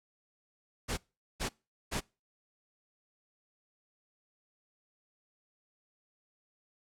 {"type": "noise bursts", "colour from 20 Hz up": "pink", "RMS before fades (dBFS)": -34, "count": 3, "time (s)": [0.88, 2.008], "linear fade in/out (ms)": 20, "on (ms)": 96, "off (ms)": 420, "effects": ["noise-tail reverb RT60 0.3 s tail -25 dB re dry", "low-pass 10000 Hz 12 dB/octave"]}